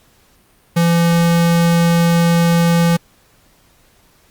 square tone, 169.4 Hz, E3, 48 cents sharp, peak -11 dBFS, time 0.76-2.97 s, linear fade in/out 10 ms, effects pink hiss -53 dBFS RMS until 4.3 s + Opus 48 kbps

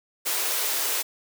white high-pass noise, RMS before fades -26 dBFS, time 0.25-1.03 s, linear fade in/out 20 ms, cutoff 330 Hz, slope 48 dB/octave, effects none

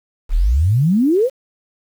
sine exponential sweep, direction up, 31.77 to 555 Hz, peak -11 dBFS, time 0.29-1.3 s, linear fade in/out 50 ms, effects 7-bit

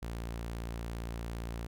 sawtooth tone, 57.5 Hz, A#1, 23 cents flat, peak -33 dBFS, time 0.02-1.67 s, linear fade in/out 10 ms, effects none

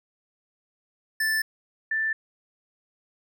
square / sine tone pair in turn, 1760 / 1769 Hz, A6 / A6, 0 / +9 cents, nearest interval unison, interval 9 cents, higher second, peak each -23 dBFS, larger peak neither, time 1.2-1.42 / 1.91-2.13 s, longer neither, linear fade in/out 5 ms, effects none

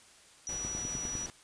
sine tone, 5850 Hz, F#8, 21 cents flat, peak -35 dBFS, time 0.47-1.26 s, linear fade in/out 0 ms
pink noise with tremolo, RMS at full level -43 dBFS, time 0.49-1.3 s, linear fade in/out 0 ms, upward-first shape triangle, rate 7.5 Hz, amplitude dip 25%
click train, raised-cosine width 3 ms, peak -27 dBFS, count 6, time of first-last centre 0.65-1.153 s, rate 9.94 Hz
effects white hiss -58 dBFS RMS until 1.43 s + resampled to 22050 Hz

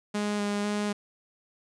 sawtooth tone with vibrato, 206.1 Hz, G#3, 13 cents flat, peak -23 dBFS, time 0.14-0.93 s, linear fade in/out 10 ms, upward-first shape square, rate 2 Hz, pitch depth 12 cents each way, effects resampled to 22050 Hz + 10-bit

